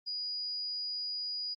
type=tone; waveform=sine; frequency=4902 Hz; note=D#8; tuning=27 cents flat; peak=-34 dBFS; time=0.06-1.55 s; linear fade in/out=20 ms; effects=Opus 48 kbps